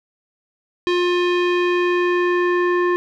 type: tone with low-pass filter sweep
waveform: square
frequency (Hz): 354.6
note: F4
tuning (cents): +26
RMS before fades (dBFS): -18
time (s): 0.87-2.96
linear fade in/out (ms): 0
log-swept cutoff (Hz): 3500 to 1600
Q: 1.9
effects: none